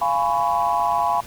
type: chord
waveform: sine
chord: C# dominant seventh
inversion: first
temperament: just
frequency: 693 / 831.5 / 997.9 / 1108.7 Hz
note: E#5 / G#5 / B5 / C#6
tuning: -14 / +2 / +18 / 0 cents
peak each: -23 / -22 / -21 / -26 dBFS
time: 0.01-1.21 s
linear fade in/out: 10 ms
effects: tanh soft clip ceiling -8 dBFS + pink hiss -41 dBFS RMS until 1.26 s